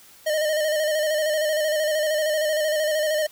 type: tone with vibrato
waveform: square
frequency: 615 Hz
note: D#5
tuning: 20 cents flat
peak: -21 dBFS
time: 0.26-3.27 s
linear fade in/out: 10 ms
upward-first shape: square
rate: 13 Hz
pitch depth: 37 cents each way
effects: white hiss -50 dBFS RMS until 3.31 s